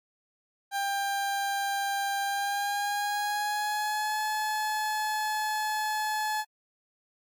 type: tone with pitch glide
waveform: 30% pulse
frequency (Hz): 795 to 857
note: G5 to A5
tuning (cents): +24 to -46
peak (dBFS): -25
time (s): 0.71-6.45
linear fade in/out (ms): 50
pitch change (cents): +130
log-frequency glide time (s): 2.23-4.21
effects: AAC 64 kbps